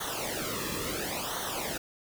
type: noise with flanger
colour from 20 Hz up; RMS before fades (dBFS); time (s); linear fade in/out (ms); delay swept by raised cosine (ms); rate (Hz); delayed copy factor
pink; -34; 0-1.78; 10; 0.4 to 1.37; 0.72; -0.8
effects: none